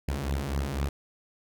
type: beating tone pair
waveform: sawtooth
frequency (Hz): 67.4 / 71.4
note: C#2 / D2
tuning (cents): -48 / -48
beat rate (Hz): 4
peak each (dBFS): -27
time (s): 0.08-0.89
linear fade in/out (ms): 5
effects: none